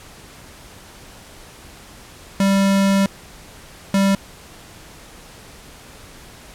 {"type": "tone bursts at uneven times", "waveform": "square", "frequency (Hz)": 196, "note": "G3", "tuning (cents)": 0, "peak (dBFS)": -14, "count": 2, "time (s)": [[2.4, 3.06], [3.94, 4.15]], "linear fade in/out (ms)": 2, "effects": ["pink hiss -42 dBFS RMS until 6.54 s", "low-pass 12000 Hz 12 dB/octave"]}